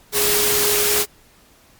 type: tone in noise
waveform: sine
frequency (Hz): 415.3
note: G#4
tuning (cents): 0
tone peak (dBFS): -22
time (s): 0.12-1.06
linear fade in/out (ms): 50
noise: white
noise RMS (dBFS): -18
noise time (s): 0.12-1.06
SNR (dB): -7
effects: pink hiss -52 dBFS RMS until 1.79 s + MP3 96 kbps